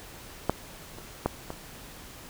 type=clicks; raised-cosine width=1 ms; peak=-8 / -28 / -10 / -20 dBFS; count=4; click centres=0.496 / 0.985 / 1.26 / 1.504 s; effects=pink hiss -46 dBFS RMS until 2.29 s